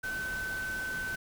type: tone in noise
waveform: sine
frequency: 1524 Hz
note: G6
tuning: 49 cents flat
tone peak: -33 dBFS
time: 0.03-1.16 s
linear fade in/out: 10 ms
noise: pink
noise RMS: -43 dBFS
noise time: 0.03-1.16 s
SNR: +7 dB
effects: none